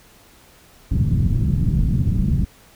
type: low-pass noise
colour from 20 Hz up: white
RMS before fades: -18 dBFS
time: 0.91-2.45 s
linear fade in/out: 5 ms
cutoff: 170 Hz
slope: 24 dB/octave
effects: pink hiss -50 dBFS RMS until 2.75 s